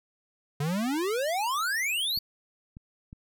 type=exponential sweep; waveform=square; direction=up; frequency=138.8 to 4613 Hz; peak=-27 dBFS; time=0.6-2.19 s; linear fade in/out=5 ms
type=clicks; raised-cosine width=5 ms; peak=-31 dBFS; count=3; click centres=2.175 / 2.769 / 3.129 s
effects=none